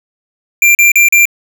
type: tone bursts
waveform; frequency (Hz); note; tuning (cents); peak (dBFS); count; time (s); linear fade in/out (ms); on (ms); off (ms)
square; 2373; D7; +17; -5; 4; 0.62-1.254; 2; 130; 38
effects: 7-bit